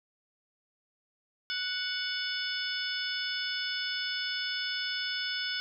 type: harmonic tone with a mistuned harmonic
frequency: 740 Hz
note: F#5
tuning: in tune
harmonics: 2 / 3 / 4 / 5 / 6 / 7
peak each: -36 / -41 / -38 / -38 / -42 / -37 dBFS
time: 1.5-5.6 s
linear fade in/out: 0 ms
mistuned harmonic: 5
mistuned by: -96 cents
effects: none